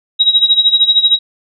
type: tone with tremolo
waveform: sine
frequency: 3829 Hz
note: A#7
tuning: 46 cents sharp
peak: -4 dBFS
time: 0.19-1.19 s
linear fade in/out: 20 ms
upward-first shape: sine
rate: 13 Hz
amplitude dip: 80%
effects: none